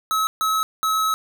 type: tone bursts at uneven times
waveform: square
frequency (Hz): 1289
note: E6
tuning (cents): -39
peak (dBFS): -19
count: 3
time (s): 0.11-0.27 / 0.41-0.63 / 0.83-1.14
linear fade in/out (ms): 0
effects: none